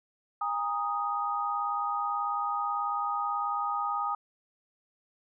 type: chord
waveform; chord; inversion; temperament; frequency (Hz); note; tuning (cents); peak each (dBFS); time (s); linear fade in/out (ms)
sine; Ab suspended second; none; equal with one note detuned; 814 / 932.3 / 1244.5; Ab5 / Bb5 / Eb6; -35 / 0 / 0; -33 / -36 / -30; 0.41-4.15; 5
effects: none